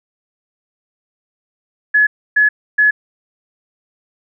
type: tone bursts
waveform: sine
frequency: 1700 Hz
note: G#6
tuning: 40 cents sharp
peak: -8 dBFS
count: 3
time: 1.94-2.91 s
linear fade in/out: 10 ms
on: 130 ms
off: 290 ms
effects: none